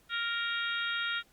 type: harmonic tone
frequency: 466.2 Hz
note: A#4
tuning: in tune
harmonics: 3 / 4 / 5 / 6 / 7 / 8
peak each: -33 / -39 / -41 / -42 / -39 / -39 dBFS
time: 0.09-1.23 s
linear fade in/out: 50 ms
effects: pink hiss -65 dBFS RMS until 1.32 s + Opus 48 kbps